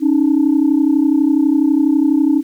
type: tone pair together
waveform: sine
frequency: 277.2 / 309.3 Hz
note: C#4 / D#4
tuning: 0 / -10 cents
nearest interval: major second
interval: 190 cents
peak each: -12 dBFS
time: 0-2.43 s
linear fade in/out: 50 ms
effects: tanh soft clip ceiling -5 dBFS + 8-bit